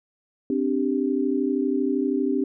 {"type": "chord", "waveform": "sine", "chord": "C suspended second", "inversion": "none", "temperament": "just", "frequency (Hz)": [261.6, 294.3, 392.4], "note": ["C4", "D4", "G4"], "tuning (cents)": [0, 4, 2], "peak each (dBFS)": [-24, -25, -26], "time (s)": [0.5, 2.44], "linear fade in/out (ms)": 2, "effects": []}